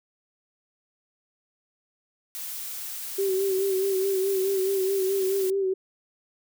blue noise, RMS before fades -35 dBFS, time 2.35-5.5 s, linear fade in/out 0 ms
sine tone with vibrato, 385.3 Hz, G4, 30 cents flat, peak -22 dBFS, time 3.18-5.74 s, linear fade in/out 10 ms, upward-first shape sine, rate 4.7 Hz, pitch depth 46 cents each way
effects none

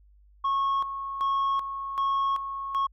sine tone with tremolo, 1096 Hz, C#6, 20 cents flat, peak -20 dBFS, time 0.44-2.87 s, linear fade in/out 10 ms, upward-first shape square, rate 1.3 Hz, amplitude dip 70%, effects tanh soft clip ceiling -22 dBFS + added 50 Hz sine -54 dBFS peak until 2.92 s

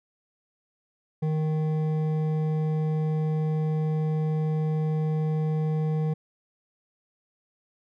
triangle tone with hard clipping, 155.56 Hz, D#3, in tune, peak -25 dBFS, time 1.22-6.14 s, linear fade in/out 10 ms, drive 13 dB, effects none

